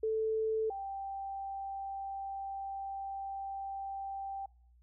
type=tone pair in turn; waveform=sine; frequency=440 / 784 Hz; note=A4 / G5; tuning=0 / 0 cents; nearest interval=minor seventh; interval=1000 cents; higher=second; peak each=-29 / -37 dBFS; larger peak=first; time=0.03-0.7 / 0.7-4.46 s; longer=second; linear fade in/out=5 ms; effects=noise-tail reverb RT60 0.5 s tail -24 dB re dry + added 60 Hz sine -60 dBFS peak until 4.82 s